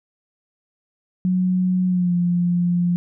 sine tone with pitch glide, 183.4 to 175.22 Hz, F#3 to F3, -15 to +6 cents, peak -16 dBFS, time 1.25-2.96 s, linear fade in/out 0 ms, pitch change -79 cents, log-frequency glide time 1.87-2.14 s, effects none

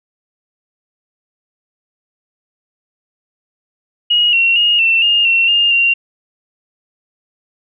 sine tone with pitch steps, 2887 / 2733 / 2859 / 2690 / 2831 / 2718 / 2820 / 2763 Hz, F#7 / F7 / F7 / E7 / F7 / F7 / F7 / F7, -43 / -38 / +40 / +34 / +23 / -48 / +16 / -19 cents, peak -9 dBFS, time 4.1-5.94 s, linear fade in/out 10 ms, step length 230 ms, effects none

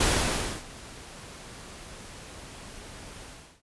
pink noise with ADSR envelope, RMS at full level -22 dBFS, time 0-3.62 s, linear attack 7 ms, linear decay 620 ms, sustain -22 dB, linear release 350 ms, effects resampled to 24000 Hz

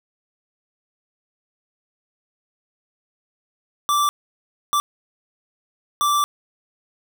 square tone bursts at uneven times, 1169 Hz, D6, 8 cents flat, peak -17 dBFS, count 3, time 3.89-4.09 / 4.73-4.8 / 6.01-6.24 s, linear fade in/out 0 ms, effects none

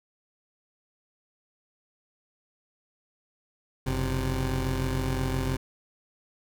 20% pulse tone pair together, 45.87 / 130.2 Hz, F#1 / C3, -14 / -8 cents, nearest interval octave + tritone, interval 1806 cents, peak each -24 dBFS, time 3.86-5.57 s, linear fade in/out 10 ms, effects none

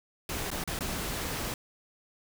pink noise with dropouts, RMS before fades -34 dBFS, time 0.29-1.54 s, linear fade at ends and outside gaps 2 ms, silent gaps 0.504-0.514 / 0.639-0.675 / 0.79-0.807 s, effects none

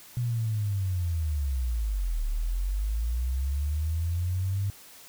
sine linear two-way sweep, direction down then up, 123.4 to 35.83 to 100.7 Hz, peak -25 dBFS, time 0.17-4.7 s, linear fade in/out 0 ms, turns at 2.26 s, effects white hiss -50 dBFS RMS until 5.08 s

